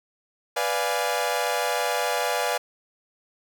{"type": "chord", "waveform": "sawtooth", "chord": "B diminished seventh", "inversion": "none", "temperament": "equal", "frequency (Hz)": [493.9, 587.3, 698.5, 830.6], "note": ["B4", "D5", "F5", "Ab5"], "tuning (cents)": [0, 0, 0, 0], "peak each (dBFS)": -25, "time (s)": [0.56, 2.58], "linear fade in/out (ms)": 10, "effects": []}